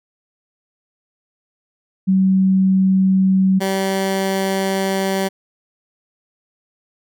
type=tone pair in turn; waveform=sine / 15% pulse; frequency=189.9 / 192.77 Hz; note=F#3 / G3; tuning=+45 / -29 cents; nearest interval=unison; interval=26 cents; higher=second; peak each=-11 dBFS; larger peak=neither; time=2.07-3.6 / 3.6-5.29 s; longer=second; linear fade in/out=20 ms; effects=none